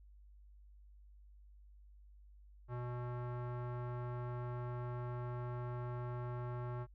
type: tone with low-pass filter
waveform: square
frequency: 122.4 Hz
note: B2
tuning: 15 cents flat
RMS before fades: -42 dBFS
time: 2.68-6.87 s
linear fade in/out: 50 ms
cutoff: 1200 Hz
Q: 1.8
effects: added 50 Hz sine -57 dBFS peak until 6.94 s